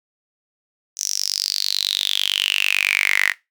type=tone with high-pass filter sweep; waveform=sawtooth; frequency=49 Hz; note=G1; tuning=in tune; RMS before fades=-21 dBFS; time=0.96-3.34 s; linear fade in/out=50 ms; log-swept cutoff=6100 to 1900 Hz; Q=9; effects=noise-tail reverb RT60 0.2 s tail -18 dB re dry